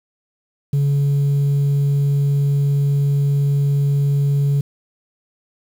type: tone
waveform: sine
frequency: 141.5 Hz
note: C#3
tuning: 36 cents sharp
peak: -11 dBFS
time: 0.73-4.61 s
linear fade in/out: 5 ms
effects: tanh soft clip ceiling -13 dBFS + 7-bit